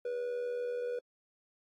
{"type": "tone with amplitude modulation", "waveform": "triangle", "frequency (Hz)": 487.3, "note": "B4", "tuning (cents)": -23, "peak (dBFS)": -29, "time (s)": [0.05, 0.99], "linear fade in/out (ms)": 5, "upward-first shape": "sine", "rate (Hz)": 80.4, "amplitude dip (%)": 50, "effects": ["AAC 48 kbps"]}